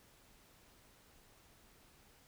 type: silence
effects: pink hiss -65 dBFS RMS until 2.27 s